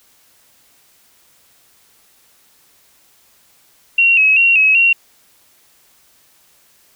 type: tone with vibrato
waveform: sine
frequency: 2651 Hz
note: E7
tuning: 9 cents sharp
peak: -8 dBFS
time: 3.98-4.93 s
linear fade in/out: 5 ms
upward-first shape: square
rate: 2.6 Hz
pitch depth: 59 cents each way
effects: white hiss -53 dBFS RMS until 6.95 s

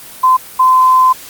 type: tone bursts at uneven times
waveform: sine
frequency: 1028 Hz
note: C6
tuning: 31 cents flat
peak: -5 dBFS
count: 2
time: 0.23-0.37 / 0.59-1.13 s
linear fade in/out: 10 ms
effects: white hiss -33 dBFS RMS until 1.29 s + Opus 32 kbps

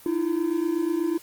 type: tone pair together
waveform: triangle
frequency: 311.1 / 339.3 Hz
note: D#4 / F4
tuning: 0 / -50 cents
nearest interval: major second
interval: 150 cents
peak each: -25 / -22 dBFS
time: 0.06-1.18 s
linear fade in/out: 2 ms
effects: white hiss -49 dBFS RMS until 1.22 s + Opus 24 kbps

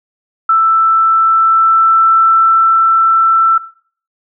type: tone with pitch glide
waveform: sine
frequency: 1325 to 1334.2 Hz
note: E6 to E6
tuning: +9 to +20 cents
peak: -6 dBFS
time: 0.49-3.58 s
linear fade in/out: 5 ms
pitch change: +11 cents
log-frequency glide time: 0.75-2.74 s
effects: noise-tail reverb RT60 0.5 s tail -18 dB re dry

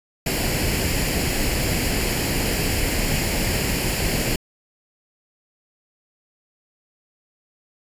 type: noise with comb filter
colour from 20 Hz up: pink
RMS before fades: -22 dBFS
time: 0.26-4.36 s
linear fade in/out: 5 ms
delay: 0.41 ms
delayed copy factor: +0.6
effects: resampled to 32000 Hz

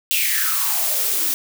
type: noise with high-pass filter sweep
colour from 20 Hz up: blue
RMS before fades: -20 dBFS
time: 0.11-1.34 s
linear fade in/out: 0 ms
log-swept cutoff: 2900 to 250 Hz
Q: 6.6
effects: none

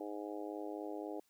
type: harmonic tone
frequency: 103.83 Hz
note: G#2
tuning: in tune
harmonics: 3 / 4 / 5 / 6 / 7 / 8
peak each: -44 / -46 / -48 / -50 / -51 / -52 dBFS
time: 0-1.2 s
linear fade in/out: 5 ms
effects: white hiss -75 dBFS RMS until 1.29 s

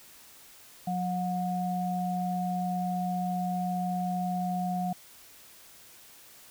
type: tone pair together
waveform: sine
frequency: 181 / 724 Hz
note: F#3 / F#5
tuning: -38 / -38 cents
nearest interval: 2 octaves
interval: 2400 cents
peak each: -30 / -31 dBFS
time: 0.87-4.93 s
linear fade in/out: 5 ms
effects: white hiss -53 dBFS RMS until 6.5 s

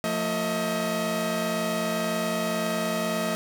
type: tone cluster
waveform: sawtooth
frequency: 175.4 / 225.3 / 634 Hz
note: F3 / A3 / D#5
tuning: +8 / +41 / +32 cents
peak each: -28 / -26 / -24 dBFS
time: 0.04-3.35 s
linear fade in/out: 0 ms
effects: none

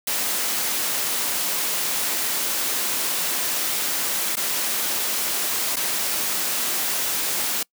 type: noise with dropouts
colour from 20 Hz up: white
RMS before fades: -24 dBFS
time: 0.07-7.63 s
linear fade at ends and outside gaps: 5 ms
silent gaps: 4.357-4.368 / 5.759-5.766 s
effects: noise-tail reverb RT60 0.1 s tail -25 dB re dry + high-pass 200 Hz 12 dB/octave

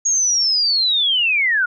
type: linear sweep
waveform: sine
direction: down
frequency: 6660 to 1396.9 Hz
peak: -14 dBFS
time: 0.05-1.66 s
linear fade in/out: 10 ms
effects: none

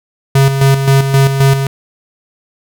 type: tone with tremolo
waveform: square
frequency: 136.4 Hz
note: C#3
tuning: 28 cents flat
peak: -6 dBFS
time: 0.35-1.67 s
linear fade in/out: 5 ms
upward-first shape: square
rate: 3.8 Hz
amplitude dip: 55%
effects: none

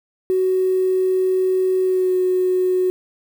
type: tone with pitch glide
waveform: triangle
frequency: 373.4 to 368 Hz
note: F#4 to F#4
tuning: +16 to -9 cents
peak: -11 dBFS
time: 0.3-2.9 s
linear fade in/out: 0 ms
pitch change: -25 cents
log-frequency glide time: 1.83-2.16 s
effects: tanh soft clip ceiling -13 dBFS + 7-bit

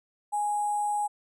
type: tone with sample-and-hold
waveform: sine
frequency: 830.6 Hz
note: G#5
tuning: in tune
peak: -25 dBFS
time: 0.32-1.08 s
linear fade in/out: 20 ms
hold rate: 8820 Hz
effects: resampled to 22050 Hz

